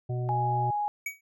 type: harmonic tone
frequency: 123.7 Hz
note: B2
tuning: 3 cents sharp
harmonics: 1 / 3 / 5 / 6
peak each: -28 / -38 / -42 / -44 dBFS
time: 0.09-0.71 s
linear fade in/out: 10 ms
type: tone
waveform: sine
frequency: 830.6 Hz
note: G#5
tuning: in tune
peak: -26 dBFS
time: 0.29-0.88 s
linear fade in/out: 0 ms
type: tone with exponential decay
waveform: square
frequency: 2263 Hz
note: C#7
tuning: 35 cents sharp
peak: -28 dBFS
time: 1.06-1.21 s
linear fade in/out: 5 ms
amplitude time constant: 31 ms
effects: none